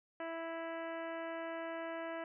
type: harmonic tone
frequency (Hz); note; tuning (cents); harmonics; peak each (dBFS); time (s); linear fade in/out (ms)
329.6; E4; 0; 1 / 2 / 3 / 4 / 5 / 6 / 7 / 8 / 9; -46 / -42 / -49 / -51 / -50 / -53 / -58 / -60 / -61; 0.2-2.24; 2
effects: none